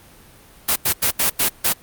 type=noise bursts at uneven times; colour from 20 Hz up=white; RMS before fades=-17 dBFS; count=6; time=0.68-0.76 / 0.85-0.93 / 1.02-1.11 / 1.19-1.3 / 1.39-1.49 / 1.64-1.73 s; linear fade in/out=10 ms; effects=pink hiss -47 dBFS RMS until 1.82 s + Opus 32 kbps